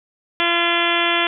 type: harmonic tone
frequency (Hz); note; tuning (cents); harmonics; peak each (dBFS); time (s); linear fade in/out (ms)
342.3; F4; -35; 1 / 2 / 3 / 4 / 5 / 6 / 7 / 8 / 9 / 10; -25 / -25 / -25 / -25 / -25 / -25 / -25 / -25 / -25 / -25; 0.4-1.27; 0
effects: none